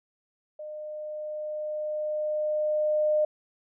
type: tone with level ramp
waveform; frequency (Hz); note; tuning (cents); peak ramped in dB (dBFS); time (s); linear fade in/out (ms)
sine; 608; D#5; -40; -36 to -20; 0.59-3.25; 5
effects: none